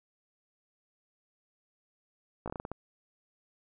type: slowing click train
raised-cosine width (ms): 1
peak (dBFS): -23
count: 8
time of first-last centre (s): 2.46-2.716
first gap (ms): 17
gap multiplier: 1.25
effects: none